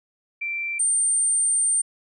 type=tone pair in turn; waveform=sine; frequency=2349 / 8869 Hz; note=D7 / C#9; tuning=0 / 0 cents; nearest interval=octave + major seventh; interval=2300 cents; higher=second; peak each=-25 / -18 dBFS; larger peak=second; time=0.41-0.79 / 0.79-1.82 s; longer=second; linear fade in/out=10 ms; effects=none